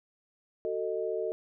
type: chord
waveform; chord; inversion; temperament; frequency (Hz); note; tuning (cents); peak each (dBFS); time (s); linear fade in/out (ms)
sine; D# diminished; first; just; 373.4 / 448 / 622.3; F#4 / A4 / D#5; +16 / +31 / 0; -35 / -32 / -35; 0.65-1.32; 0
effects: none